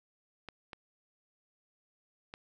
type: clicks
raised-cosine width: 0.3 ms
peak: -27 dBFS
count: 3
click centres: 0.487 / 0.732 / 2.339 s
effects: none